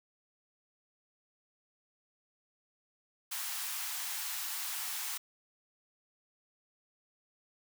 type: high-pass noise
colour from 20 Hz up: white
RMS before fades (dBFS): -38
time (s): 3.31-5.18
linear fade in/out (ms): 10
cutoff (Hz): 760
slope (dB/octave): 48
effects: none